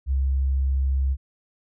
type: tone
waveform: sine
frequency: 67.1 Hz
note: C2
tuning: 44 cents sharp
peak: -19 dBFS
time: 0.06-1.17 s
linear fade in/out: 50 ms
effects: none